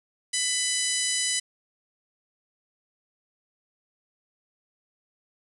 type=harmonic tone; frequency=997 Hz; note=B5; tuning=16 cents sharp; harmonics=2 / 3 / 4 / 5 / 6 / 7 / 8 / 9 / 10; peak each=-33 / -33 / -33 / -33 / -33 / -33 / -33 / -33 / -33 dBFS; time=0.33-1.4 s; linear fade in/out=10 ms; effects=9-bit